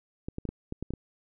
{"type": "clicks", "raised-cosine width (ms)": 3, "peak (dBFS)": -21, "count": 8, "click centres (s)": [0.285, 0.384, 0.453, 0.49, 0.724, 0.826, 0.906, 0.937], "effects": []}